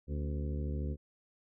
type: harmonic tone with a mistuned harmonic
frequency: 73.42 Hz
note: D2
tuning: in tune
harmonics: 1 / 2 / 3 / 4 / 5 / 6 / 7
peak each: -34 / -40 / -44 / -46 / -48 / -50 / -51 dBFS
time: 0.07-0.97 s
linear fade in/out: 50 ms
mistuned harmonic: 4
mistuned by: -74 cents
effects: none